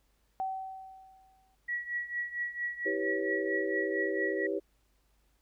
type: tone with exponential decay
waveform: sine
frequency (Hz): 763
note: G5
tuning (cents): -47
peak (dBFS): -29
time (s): 0.4-1.55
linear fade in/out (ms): 0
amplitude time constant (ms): 250
type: tone with tremolo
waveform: sine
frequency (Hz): 1927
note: B6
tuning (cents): -43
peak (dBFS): -29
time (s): 1.68-4.47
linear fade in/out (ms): 10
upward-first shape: triangle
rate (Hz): 4.4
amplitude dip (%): 85
type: chord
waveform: sine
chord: C# half-diminished seventh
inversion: first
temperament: equal with one note detuned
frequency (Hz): 323.2 / 392 / 493.9 / 554.4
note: E4 / G4 / B4 / C#5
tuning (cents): -34 / 0 / 0 / 0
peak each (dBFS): -36 / -33 / -37 / -37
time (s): 2.85-4.6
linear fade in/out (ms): 20
effects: added 50 Hz sine -70 dBFS peak until 5.41 s + pink hiss -74 dBFS RMS until 5.41 s